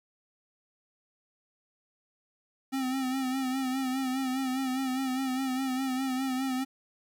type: tone with vibrato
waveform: square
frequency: 261.6 Hz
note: C4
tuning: in tune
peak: -29 dBFS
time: 2.72-6.65 s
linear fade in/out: 20 ms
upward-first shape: sine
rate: 4.9 Hz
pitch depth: 49 cents each way
effects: 11-bit